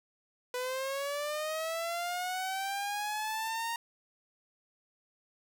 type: linear sweep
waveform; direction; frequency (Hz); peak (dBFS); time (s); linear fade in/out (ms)
sawtooth; up; 493.9 to 932.3; -29; 0.54-3.76; 2
effects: none